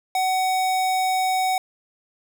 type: tone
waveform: square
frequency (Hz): 750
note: F#5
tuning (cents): +23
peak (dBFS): -20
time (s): 0.15-1.58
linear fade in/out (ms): 2
effects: none